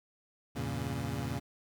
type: chord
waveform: 25% pulse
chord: E diminished seventh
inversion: none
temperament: equal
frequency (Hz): 82.41 / 98 / 116.54 / 138.59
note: E2 / G2 / Bb2 / Db3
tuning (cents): 0 / 0 / 0 / 0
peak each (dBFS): -37 / -40 / -34 / -34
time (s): 0.55-1.4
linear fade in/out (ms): 20
effects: 11-bit